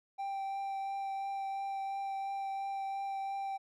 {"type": "tone with vibrato", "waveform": "triangle", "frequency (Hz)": 784, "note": "G5", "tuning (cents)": 0, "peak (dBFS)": -33, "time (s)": [0.18, 3.58], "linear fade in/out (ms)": 20, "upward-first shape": "triangle", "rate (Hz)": 2.9, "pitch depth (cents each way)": 12, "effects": []}